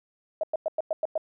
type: tone bursts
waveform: sine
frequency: 631 Hz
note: D#5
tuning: 24 cents sharp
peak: -23 dBFS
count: 7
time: 0.41-1.178 s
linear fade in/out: 2 ms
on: 24 ms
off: 100 ms
effects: none